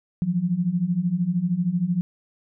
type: beating tone pair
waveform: sine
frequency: 168.1 / 181.1 Hz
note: E3 / F#3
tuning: +34 / -37 cents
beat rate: 13 Hz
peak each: -25 / -22 dBFS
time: 0.22-2.01 s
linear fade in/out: 0 ms
effects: none